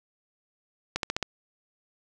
accelerating click train, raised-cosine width 0.2 ms, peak -10 dBFS, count 5, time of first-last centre 0.96-1.227 s, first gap 72 ms, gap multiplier 0.95, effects none

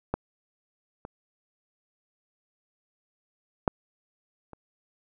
clicks, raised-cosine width 1 ms, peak -12 / -24 / -7 / -29 dBFS, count 4, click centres 0.14 / 1.051 / 3.678 / 4.533 s, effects none

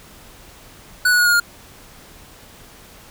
square tone with pitch steps, 1480 / 1463.8 / 1447.9 / 1432.1 / 1416.4 Hz, F#6 / F#6 / F#6 / F6 / F6, 0 / -19 / -38 / +43 / +24 cents, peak -13 dBFS, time 1.05-1.4 s, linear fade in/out 5 ms, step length 70 ms, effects pink hiss -44 dBFS RMS until 3.1 s

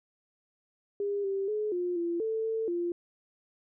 sine tone with pitch steps, 404.6 / 391 / 424.6 / 355.3 / 341.6 / 443.3 / 446.1 / 346.8 Hz, G#4 / G4 / G#4 / F4 / F4 / A4 / A4 / F4, -45 / -4 / +38 / +30 / -38 / +13 / +24 / -12 cents, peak -28 dBFS, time 1-2.92 s, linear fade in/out 2 ms, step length 240 ms, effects none

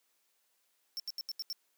square tone bursts, 5410 Hz, E8, 44 cents sharp, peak -36 dBFS, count 6, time 0.97-1.528 s, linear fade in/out 0 ms, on 28 ms, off 78 ms, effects white hiss -75 dBFS RMS until 1.77 s + high-pass 300 Hz 12 dB/octave

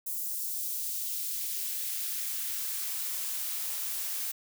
blue noise with high-pass filter sweep, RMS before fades -34 dBFS, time 0.06-4.32 s, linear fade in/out 10 ms, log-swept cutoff 8000 to 250 Hz, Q 0.77, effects none

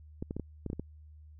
clicks, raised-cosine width 3 ms, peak -23 dBFS, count 8, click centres 0.225 / 0.309 / 0.366 / 0.397 / 0.663 / 0.701 / 0.731 / 0.796 s, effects added 76 Hz sine -50 dBFS peak until 1.39 s

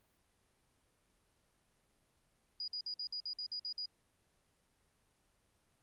sine tone bursts, 4900 Hz, D#8, 27 cents flat, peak -38 dBFS, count 10, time 2.6-3.857 s, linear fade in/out 2 ms, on 78 ms, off 53 ms, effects pink hiss -75 dBFS RMS until 5.82 s + Opus 32 kbps

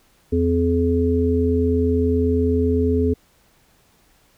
harmonic tone, 85.2 Hz, F2, 42 cents flat, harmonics 1 / 3 / 5, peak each -20 / -20 / -20 dBFS, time 0.32-3.14 s, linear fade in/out 10 ms, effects pink hiss -58 dBFS RMS until 4.37 s

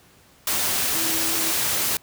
sine tone in noise, 325.6 Hz, E4, 21 cents flat, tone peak -33 dBFS, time 0.95-1.52 s, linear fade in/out 2 ms, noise white, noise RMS -23 dBFS, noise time 0.47-1.97 s, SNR -13 dB, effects pink hiss -54 dBFS RMS until 2.02 s + high-pass 60 Hz 12 dB/octave

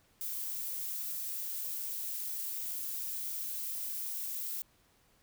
violet noise, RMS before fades -38 dBFS, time 0.21-4.62 s, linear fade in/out 0 ms, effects pink hiss -68 dBFS RMS until 5.22 s

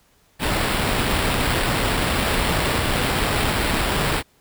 pink noise with sample-and-hold, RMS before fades -21 dBFS, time 0.39-4.23 s, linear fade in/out 50 ms, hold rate 6300 Hz, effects pink hiss -59 dBFS RMS until 4.4 s

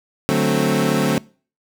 25% pulse chord, D dominant seventh, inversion none, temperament equal, 146.83 / 185 / 220 / 261.6 Hz, D3 / F#3 / A3 / C4, 0 / 0 / 0 / 0 cents, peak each -18 dBFS, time 0.29-1.18 s, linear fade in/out 0 ms, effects noise-tail reverb RT60 0.4 s tail -23 dB re dry

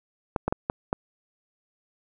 clicks, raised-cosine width 1 ms, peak -10 dBFS, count 5, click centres 0.362 / 0.48 / 0.525 / 0.699 / 0.929 s, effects none

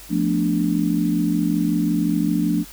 sine chord, B half-diminished seventh, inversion second, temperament equal, 174.61 / 220 / 246.9 / 293.7 Hz, F3 / A3 / B3 / D4, 0 / 0 / 0 / 0 cents, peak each -22 / -23 / -27 / -21 dBFS, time 0.09-2.65 s, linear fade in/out 50 ms, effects added 50 Hz sine -45 dBFS peak until 2.72 s + white hiss -42 dBFS RMS until 2.72 s

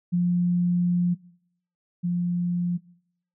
sine tone pair in turn, 176.2 / 175.48 Hz, F3 / F3, +16 / +9 cents, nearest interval unison, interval 7 cents, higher first, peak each -19 / -22 dBFS, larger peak first, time 0.12-1.15 / 2.03-2.78 s, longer first, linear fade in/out 20 ms, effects noise-tail reverb RT60 0.7 s tail -22 dB re dry

